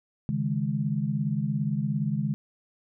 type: chord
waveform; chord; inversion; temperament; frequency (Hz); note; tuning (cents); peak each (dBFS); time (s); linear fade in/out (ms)
sine; C# suspended second; none; just; 138.59 / 155.92 / 207.9; C#3 / D#3 / G#3; 0 / +4 / +2; -29; 0.29-2.34; 0
effects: none